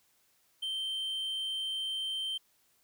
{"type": "tone", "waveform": "triangle", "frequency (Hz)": 3123, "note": "G7", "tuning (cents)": -7, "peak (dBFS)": -31, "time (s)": [0.62, 2.38], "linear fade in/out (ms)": 10, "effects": ["white hiss -70 dBFS RMS until 2.83 s"]}